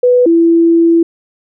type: tone pair in turn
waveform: sine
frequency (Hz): 494.5 / 334.1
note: B4 / E4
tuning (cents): +2 / +23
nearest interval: perfect fifth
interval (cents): 679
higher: first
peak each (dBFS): -5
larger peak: neither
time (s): 0.03-0.26 / 0.26-1.03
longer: second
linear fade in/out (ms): 5
effects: none

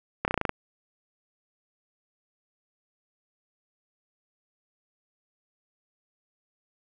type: slowing click train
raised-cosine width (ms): 0.5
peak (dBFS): -10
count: 8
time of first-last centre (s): 0.25-0.493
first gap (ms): 29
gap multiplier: 1.06
effects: none

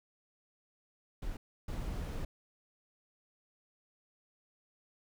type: noise bursts at uneven times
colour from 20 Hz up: brown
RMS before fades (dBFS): -38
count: 2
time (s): 1.22-1.37 / 1.68-2.25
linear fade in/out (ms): 5
effects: none

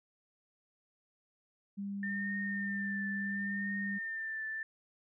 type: tone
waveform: sine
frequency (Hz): 199.7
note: G3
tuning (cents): +32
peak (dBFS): -36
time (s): 1.77-3.99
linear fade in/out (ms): 20
type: tone with vibrato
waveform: sine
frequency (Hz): 1801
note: A6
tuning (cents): +40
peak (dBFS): -36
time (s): 2.03-4.63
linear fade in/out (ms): 2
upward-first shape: triangle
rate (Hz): 0.72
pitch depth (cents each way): 43
effects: none

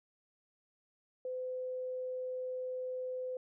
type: tone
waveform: sine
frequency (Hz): 509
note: C5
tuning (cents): -48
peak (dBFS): -36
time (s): 1.25-3.37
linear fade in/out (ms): 2
effects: none

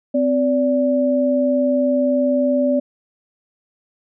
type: tone pair together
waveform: sine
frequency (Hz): 257.9 / 579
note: C4 / D5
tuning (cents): -25 / -25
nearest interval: octave + major second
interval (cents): 1400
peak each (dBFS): -17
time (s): 0.14-2.8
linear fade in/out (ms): 10
effects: none

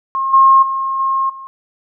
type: tone with level steps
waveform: sine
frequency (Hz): 1073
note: C6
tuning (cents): +43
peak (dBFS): -15 / -5 / -16 / -13 / -29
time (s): 0.15-1.47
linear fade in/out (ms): 0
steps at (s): 0.33 / 0.62 / 0.99 / 1.29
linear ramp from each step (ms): 10
effects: none

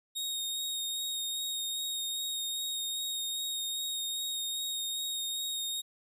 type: tone with vibrato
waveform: sawtooth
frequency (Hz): 3729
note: A#7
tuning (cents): 0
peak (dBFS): -30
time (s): 0.15-5.82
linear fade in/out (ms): 20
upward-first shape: sine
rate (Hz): 2.5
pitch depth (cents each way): 14
effects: 12-bit

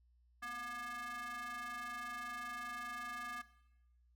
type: ring-modulated tone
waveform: square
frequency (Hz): 237.9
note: A#3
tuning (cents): +35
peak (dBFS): -40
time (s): 0.42-3.42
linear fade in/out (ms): 10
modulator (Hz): 1440
effects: noise-tail reverb RT60 0.9 s tail -17 dB re dry + added 60 Hz sine -67 dBFS peak until 4.15 s

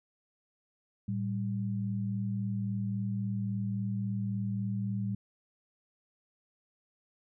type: tone pair together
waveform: sine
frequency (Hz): 112.35 / 196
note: A2 / G3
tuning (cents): +37 / 0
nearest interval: minor seventh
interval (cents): 963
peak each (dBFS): -33 / -33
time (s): 1.08-5.15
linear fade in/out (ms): 5
effects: none

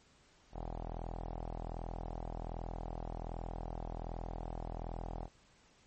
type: tone with low-pass filter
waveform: sawtooth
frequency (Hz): 41.29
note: E1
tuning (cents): +4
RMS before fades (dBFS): -42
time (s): 0.52-5.29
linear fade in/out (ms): 50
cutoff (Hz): 780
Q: 3.9
effects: pink hiss -66 dBFS RMS until 5.86 s + MP3 32 kbps

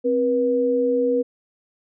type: tone pair together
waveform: sine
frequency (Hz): 263.2 / 484.3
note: C4 / B4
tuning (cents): +10 / -34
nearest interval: major seventh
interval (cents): 1056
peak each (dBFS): -23 / -18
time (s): 0.04-1.23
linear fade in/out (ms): 20
effects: none

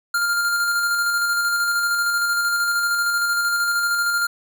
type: tone with tremolo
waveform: square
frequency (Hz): 1400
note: F6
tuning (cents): +4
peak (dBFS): -18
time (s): 0.14-4.27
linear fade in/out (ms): 5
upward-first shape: square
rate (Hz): 13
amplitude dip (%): 25
effects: none

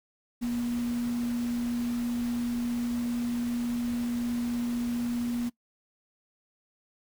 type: tone in noise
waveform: sine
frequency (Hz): 239.4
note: A#3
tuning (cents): +46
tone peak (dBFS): -27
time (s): 0.41-5.5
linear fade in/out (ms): 20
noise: pink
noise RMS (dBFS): -44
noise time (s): 0.41-5.5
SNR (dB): +14
effects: noise-tail reverb RT60 0.1 s tail -20 dB re dry

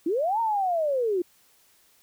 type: linear two-way sweep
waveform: sine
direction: up then down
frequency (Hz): 299.1 to 932.3 to 338.9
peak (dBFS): -22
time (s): 0.06-1.22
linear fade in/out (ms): 5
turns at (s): 0.4
effects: white hiss -61 dBFS RMS until 2.02 s

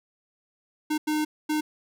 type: tone bursts at uneven times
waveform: square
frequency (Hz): 305.3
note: D#4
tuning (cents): -33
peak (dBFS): -24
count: 3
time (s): 0.9-0.98 / 1.07-1.25 / 1.49-1.61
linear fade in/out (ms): 10
effects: none

